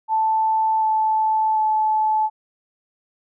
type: tone with pitch steps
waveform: sine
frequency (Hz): 880 / 872.9 / 865.9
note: A5 / A5 / A5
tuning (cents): 0 / -14 / -28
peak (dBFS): -16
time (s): 0.08-2.3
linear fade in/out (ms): 50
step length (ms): 740
effects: none